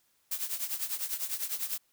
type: noise with tremolo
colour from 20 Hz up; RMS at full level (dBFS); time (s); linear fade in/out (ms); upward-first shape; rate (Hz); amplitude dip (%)
blue; -31; 0.31-1.78; 5; triangle; 10; 85
effects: white hiss -71 dBFS RMS until 1.92 s